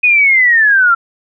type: linear sweep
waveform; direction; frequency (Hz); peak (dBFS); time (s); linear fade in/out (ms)
sine; down; 2507 to 1342; -6; 0.03-0.95; 10
effects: none